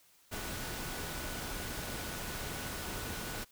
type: tone in noise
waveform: sine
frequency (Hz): 1477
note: F#6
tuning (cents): -3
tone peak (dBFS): -50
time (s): 0.31-3.45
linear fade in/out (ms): 20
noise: pink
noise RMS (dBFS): -40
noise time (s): 0.31-3.45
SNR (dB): -13
effects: white hiss -65 dBFS RMS until 3.51 s